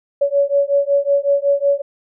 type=beating tone pair; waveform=sine; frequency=561 / 566.4 Hz; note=C#5 / C#5; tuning=+21 / +37 cents; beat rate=5.4 Hz; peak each=-16 dBFS; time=0.21-1.82 s; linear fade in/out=10 ms; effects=none